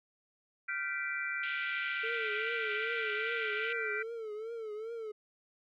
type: chord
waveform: sine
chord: G dominant seventh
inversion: third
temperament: equal with one note detuned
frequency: 1396.9 / 1541.9 / 1975.5 / 2349 Hz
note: F6 / G6 / B6 / D7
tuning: 0 / -29 / 0 / 0 cents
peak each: -39 dBFS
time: 0.68-4.03 s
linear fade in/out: 10 ms
type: band-pass noise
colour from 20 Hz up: pink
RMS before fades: -44 dBFS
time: 1.43-3.73 s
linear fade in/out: 5 ms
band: 2200 to 3300 Hz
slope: 48 dB/octave
type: tone with vibrato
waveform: triangle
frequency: 442.5 Hz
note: A4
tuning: 10 cents sharp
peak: -36 dBFS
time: 2.03-5.12 s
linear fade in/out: 10 ms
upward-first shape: triangle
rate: 2.5 Hz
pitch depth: 110 cents each way
effects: none